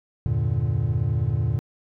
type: chord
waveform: triangle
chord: E half-diminished seventh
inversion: none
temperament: equal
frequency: 82.41 / 98 / 116.54 / 146.83 Hz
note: E2 / G2 / Bb2 / D3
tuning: 0 / 0 / 0 / 0 cents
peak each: -26 / -25 / -21 / -25 dBFS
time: 0.26-1.59 s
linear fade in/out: 0 ms
effects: tanh soft clip ceiling -10 dBFS